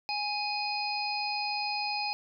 harmonic tone with a mistuned harmonic, 830.6 Hz, G#5, in tune, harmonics 1 / 3 / 5 / 6, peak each -33 / -35 / -38 / -36 dBFS, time 0.09-2.13 s, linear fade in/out 0 ms, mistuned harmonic 5, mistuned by +29 cents, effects none

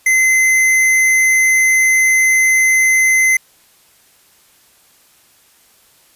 square tone, 2056 Hz, C7, 31 cents flat, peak -10 dBFS, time 0.06-3.37 s, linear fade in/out 5 ms, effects white hiss -51 dBFS RMS until 6.15 s + resampled to 32000 Hz

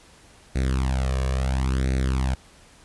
sawtooth tone with flanger, 65.3 Hz, C2, 3 cents flat, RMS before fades -23 dBFS, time 0.55-2.35 s, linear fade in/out 10 ms, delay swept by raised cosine 0.48 to 1.78 ms, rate 0.73 Hz, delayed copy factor +0.85, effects pink hiss -52 dBFS RMS until 2.84 s + resampled to 24000 Hz

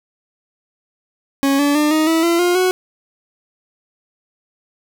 40% pulse tone with pitch steps, 275.5 / 287.2 / 299.4 / 312.1 / 325.4 / 339.2 / 353.6 / 368.6 Hz, C#4 / D4 / D4 / D#4 / E4 / E4 / F4 / F#4, -11 / -39 / +33 / +5 / -22 / +50 / +22 / -7 cents, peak -12 dBFS, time 1.43-2.71 s, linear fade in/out 0 ms, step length 160 ms, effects none

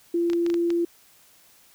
sine tone, 341.8 Hz, F4, 37 cents flat, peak -20 dBFS, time 0.14-0.85 s, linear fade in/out 5 ms
clicks, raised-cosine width 0.2 ms, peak -18 dBFS, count 6, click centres 0.3 / 0.333 / 0.464 / 0.501 / 0.542 / 0.704 s
effects white hiss -56 dBFS RMS until 1.74 s

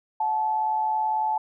sine tone pair together, 730 / 868.1 Hz, F#5 / A5, -24 / -24 cents, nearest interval minor third, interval 300 cents, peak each -32 / -22 dBFS, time 0.2-1.38 s, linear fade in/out 5 ms, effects none

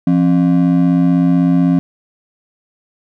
triangle ring-modulated tone, 220 Hz, A3, in tune, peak -4 dBFS, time 0.07-1.79 s, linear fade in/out 0 ms, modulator 48 Hz, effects none

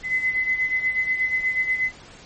sine beating tone pair, 2030 / 2038.3 Hz, B6 / C7, +47 / -46 cents, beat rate 8.3 Hz, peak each -21 / -27 dBFS, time 0.03-1.92 s, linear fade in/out 50 ms, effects pink hiss -45 dBFS RMS until 2.25 s + MP3 32 kbps

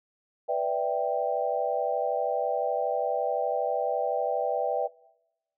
sine chord, E minor seventh, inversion second, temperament equal, 493.9 / 587.3 / 659.3 / 784 Hz, B4 / D5 / E5 / G5, 0 / 0 / 0 / 0 cents, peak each -30 dBFS, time 0.48-4.88 s, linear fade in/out 20 ms, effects noise-tail reverb RT60 0.9 s tail -22 dB re dry

